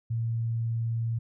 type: tone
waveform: sine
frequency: 114.9 Hz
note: A#2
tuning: 25 cents flat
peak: -26 dBFS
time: 0.1-1.19 s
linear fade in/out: 10 ms
effects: none